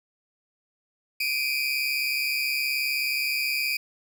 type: tone pair together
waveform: 30% pulse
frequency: 2343 / 2482 Hz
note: D7 / D#7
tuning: -5 / -5 cents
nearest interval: minor second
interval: 100 cents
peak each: -25 dBFS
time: 1.2-3.77 s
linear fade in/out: 5 ms
effects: none